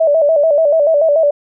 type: tone with vibrato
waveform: sine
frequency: 613 Hz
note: D#5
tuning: 26 cents flat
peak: -8 dBFS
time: 0-1.31 s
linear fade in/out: 10 ms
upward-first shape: square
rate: 6.9 Hz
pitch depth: 96 cents each way
effects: none